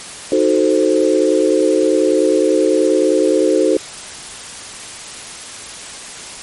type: chord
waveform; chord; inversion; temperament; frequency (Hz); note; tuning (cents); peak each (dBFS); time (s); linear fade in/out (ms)
sine; D# diminished seventh; none; equal; 311.1 / 370 / 440 / 523.3; D#4 / F#4 / A4 / C5; 0 / 0 / 0 / 0; -16; 0.32-3.77; 2
effects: white hiss -31 dBFS RMS until 6.42 s + MP3 48 kbps